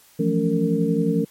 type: tone cluster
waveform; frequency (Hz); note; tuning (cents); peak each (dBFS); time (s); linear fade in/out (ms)
sine; 165.5 / 176.6 / 216.7 / 280.7 / 457.9; E3 / F3 / A3 / C#4 / A#4; +7 / +20 / -26 / +22 / -31; -24; 0.19-1.25; 10
effects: white hiss -53 dBFS RMS until 1.3 s + MP3 64 kbps